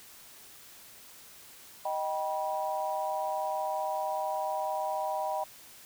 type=chord; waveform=sine; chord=Eb augmented; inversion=none; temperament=just; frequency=622.3 / 777.8 / 972.3 Hz; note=Eb5 / G5 / B5; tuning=0 / -14 / -27 cents; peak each=-34 / -33 / -35 dBFS; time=1.85-5.44 s; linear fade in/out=5 ms; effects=white hiss -52 dBFS RMS until 5.85 s